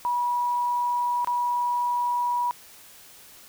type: tone with dropouts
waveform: sine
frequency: 970 Hz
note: B5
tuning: 31 cents flat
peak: -22 dBFS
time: 0.05-2.51 s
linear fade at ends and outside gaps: 0 ms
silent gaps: 1.246-1.273 s
effects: white hiss -49 dBFS RMS until 3.48 s